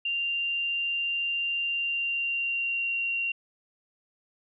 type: tone with pitch glide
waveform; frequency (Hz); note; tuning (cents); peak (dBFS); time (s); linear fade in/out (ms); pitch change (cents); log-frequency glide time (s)
sine; 2783 to 2757; F7 to F7; -7 to -23; -26; 0.05-3.32; 5; -16; 1.63-2.97
effects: none